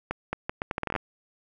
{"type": "accelerating click train", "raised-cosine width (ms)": 0.5, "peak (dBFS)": -13, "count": 13, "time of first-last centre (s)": [0.11, 0.962], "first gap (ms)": 220, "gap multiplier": 0.75, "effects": []}